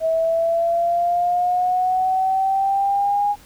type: exponential sweep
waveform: sine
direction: up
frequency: 644 to 824 Hz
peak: -16 dBFS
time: 0-3.36 s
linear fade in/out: 50 ms
effects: pink hiss -48 dBFS RMS until 3.45 s